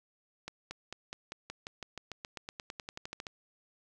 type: accelerating click train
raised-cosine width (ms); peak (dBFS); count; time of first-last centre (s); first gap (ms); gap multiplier
0.2; -23; 22; 0.48-3.268; 230; 0.94
effects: none